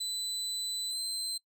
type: tone with pitch glide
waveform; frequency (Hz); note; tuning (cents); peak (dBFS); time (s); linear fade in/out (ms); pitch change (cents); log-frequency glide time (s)
30% pulse; 4000 to 4098; B7 to C8; +21 to -37; -30; 0-1.38; 10; +42; 0.88-0.98
effects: noise-tail reverb RT60 0.1 s tail -24 dB re dry